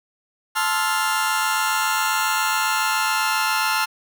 sawtooth chord, F major seventh, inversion first, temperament just, 873.1 / 1047.7 / 1309.6 / 1396.9 Hz, A5 / C6 / E6 / F6, -14 / +2 / -12 / 0 cents, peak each -20 / -23 / -24 / -19 dBFS, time 0.55-3.86 s, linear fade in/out 20 ms, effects none

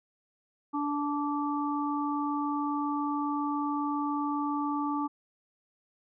harmonic tone, 290.9 Hz, D4, 16 cents flat, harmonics 1 / 3 / 4, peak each -30 / -34 / -34 dBFS, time 0.73-5.08 s, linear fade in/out 20 ms, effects none

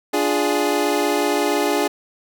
25% pulse chord, D diminished, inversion none, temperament equal, 293.7 / 349.2 / 415.3 Hz, D4 / F4 / Ab4, 0 / 0 / 0 cents, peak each -18 / -20 / -17 dBFS, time 0.13-1.88 s, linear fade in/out 10 ms, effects none

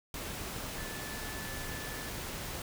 sine tone in noise, 1744 Hz, A6, 16 cents flat, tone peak -46 dBFS, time 0.78-2.09 s, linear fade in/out 2 ms, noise pink, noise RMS -40 dBFS, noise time 0.14-2.62 s, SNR -9 dB, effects none

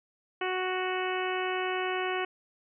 harmonic tone, 370 Hz, F#4, in tune, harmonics 1 / 2 / 3 / 4 / 5 / 6 / 7 / 8, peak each -32 / -35 / -37 / -38 / -39 / -40 / -40 / -41 dBFS, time 0.41-2.25 s, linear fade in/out 5 ms, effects none

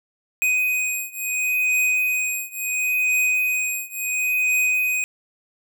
square beating tone pair, 2500 / 2500.72 Hz, D#7 / D#7, +8 / +8 cents, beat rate 0.72 Hz, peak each -23 / -24 dBFS, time 0.42-5.04 s, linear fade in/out 0 ms, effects none

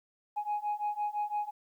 sine beating tone pair, 830.6 / 836.5 Hz, G#5 / G#5, 0 / +12 cents, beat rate 5.9 Hz, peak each -33 / -32 dBFS, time 0.36-1.51 s, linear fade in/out 20 ms, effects tanh soft clip ceiling -26 dBFS + 11-bit

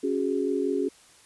sine chord, C# suspended fourth, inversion none, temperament equal, 277.2 / 370 / 415.3 Hz, C#4 / F#4 / G#4, 0 / 0 / 0 cents, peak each -28 / -28 / -28 dBFS, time 0.03-0.89 s, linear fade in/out 10 ms, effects white hiss -55 dBFS RMS until 1.25 s + resampled to 24000 Hz

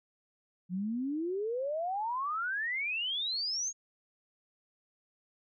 sine exponential sweep, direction up, 173.5 to 6700 Hz, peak -31 dBFS, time 0.69-3.73 s, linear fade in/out 50 ms, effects none

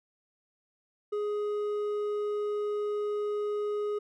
sine tone with hard clipping, 416.4 Hz, G#4, 5 cents sharp, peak -30 dBFS, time 1.12-3.99 s, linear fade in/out 10 ms, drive 5 dB, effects none

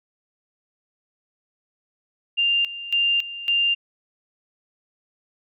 sine tone with tremolo, 2794 Hz, F7, in tune, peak -17 dBFS, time 2.37-3.75 s, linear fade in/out 20 ms, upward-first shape square, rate 1.8 Hz, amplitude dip 80%, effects none

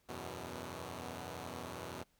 5% pulse chord, E suspended second, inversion none, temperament equal with one note detuned, 81.65 / 92.5 / 123.47 Hz, E2 / F#2 / B2, -16 / 0 / 0 cents, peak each -36 / -36 / -36 dBFS, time 0.08-2.04 s, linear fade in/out 20 ms, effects pink hiss -74 dBFS RMS until 2.19 s

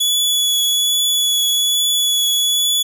sawtooth tone with vibrato, 3404 Hz, G#7, 42 cents sharp, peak -11 dBFS, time 0-2.83 s, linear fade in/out 10 ms, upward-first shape triangle, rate 1.2 Hz, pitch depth 14 cents each way, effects none

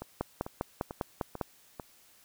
two click trains, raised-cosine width 1 ms, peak -16 / -24 dBFS, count 7 / 5, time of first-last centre 0.21-1.412 / 0.02-1.798 s, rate 4.99 / 2.25 Hz, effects white hiss -61 dBFS RMS until 2.24 s

